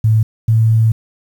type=tone pair in turn; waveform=sine; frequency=110 / 111.92 Hz; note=A2 / A2; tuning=0 / +30 cents; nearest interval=unison; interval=30 cents; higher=second; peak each=-8 dBFS; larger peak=neither; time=0.04-0.23 / 0.48-0.92 s; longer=second; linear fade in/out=5 ms; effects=7-bit